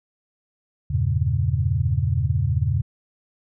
sine chord, E diminished seventh, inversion none, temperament equal, 82.41 / 98 / 116.54 / 138.59 Hz, E2 / G2 / Bb2 / Db3, 0 / 0 / 0 / 0 cents, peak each -24 dBFS, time 0.9-2.82 s, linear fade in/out 10 ms, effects none

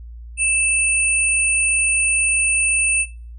sine tone pair together, 2637 / 9025 Hz, E7 / C#9, 0 / +30 cents, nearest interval octave + major sixth, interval 2130 cents, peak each -18 dBFS, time 0.37-3.06 s, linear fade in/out 50 ms, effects noise-tail reverb RT60 0.4 s tail -20 dB re dry + added 58 Hz sine -33 dBFS peak until 3.38 s

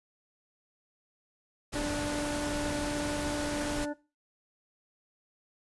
pink noise, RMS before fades -36 dBFS, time 1.72-3.86 s, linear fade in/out 20 ms
harmonic tone, 293.7 Hz, D4, in tune, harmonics 1 / 2 / 3 / 5 / 6, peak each -33 / -36 / -43 / -45 / -52 dBFS, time 1.74-3.94 s, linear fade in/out 20 ms
effects noise-tail reverb RT60 0.3 s tail -19 dB re dry + resampled to 24000 Hz

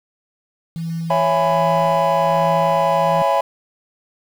sine tone with tremolo, 165.2 Hz, E3, 4 cents sharp, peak -21 dBFS, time 0.76-3.22 s, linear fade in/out 0 ms, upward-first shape sine, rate 1.3 Hz, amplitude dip 50%
triangle chord, C# minor seventh, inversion none, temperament just, 554.4 / 665.2 / 831.5 / 997.9 Hz, C#5 / E5 / G#5 / B5, 0 / +16 / +2 / +18 cents, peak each -17 dBFS, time 1.1-3.41 s, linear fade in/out 5 ms
effects tanh soft clip ceiling -6 dBFS + 7-bit

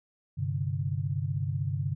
sine chord, G suspended fourth, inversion none, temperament equal, 98 / 130.81 / 146.83 Hz, G2 / C3 / D3, 0 / 0 / 0 cents, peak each -32 dBFS, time 0.37-1.95 s, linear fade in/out 20 ms, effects none

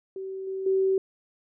sine tone with level steps, 382.9 Hz, G4, 41 cents flat, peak -32 / -29 / -20 dBFS, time 0.16-0.98 s, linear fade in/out 2 ms, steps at 0.47 / 0.66 s, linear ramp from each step 5 ms, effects none

